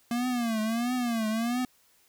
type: tone with vibrato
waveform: square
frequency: 233.4 Hz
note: A#3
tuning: 2 cents sharp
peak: -27 dBFS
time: 0.11-1.65 s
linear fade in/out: 2 ms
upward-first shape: triangle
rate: 1.5 Hz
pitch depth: 150 cents each way
effects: white hiss -64 dBFS RMS until 2.08 s